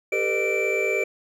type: tone cluster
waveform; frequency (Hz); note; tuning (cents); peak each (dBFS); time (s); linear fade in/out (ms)
triangle; 395.1 / 451.6 / 501 / 606 / 2336; G4 / A4 / B4 / D#5 / D7; +14 / +45 / +25 / -46 / -10; -25 / -27 / -28 / -28 / -23; 0.12-1.04; 5
effects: none